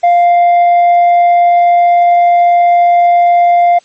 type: tone with tanh clipping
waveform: sine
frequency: 698.5 Hz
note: F5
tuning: in tune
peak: -5 dBFS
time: 0.03-3.79 s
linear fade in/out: 10 ms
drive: 3 dB
effects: white hiss -47 dBFS RMS until 3.84 s + MP3 32 kbps